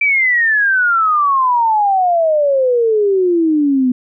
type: exponential sweep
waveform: sine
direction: down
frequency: 2349 to 246.9 Hz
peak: -10 dBFS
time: 0.01-3.92 s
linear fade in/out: 5 ms
effects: none